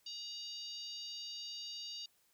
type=harmonic tone with a mistuned harmonic; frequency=932.3 Hz; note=A#5; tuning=in tune; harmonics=3 / 4 / 5 / 6 / 7; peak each=-51 / -49 / -45 / -57 / -58 dBFS; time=0.06-2.06 s; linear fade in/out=5 ms; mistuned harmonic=3; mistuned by=+46 cents; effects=white hiss -73 dBFS RMS until 2.33 s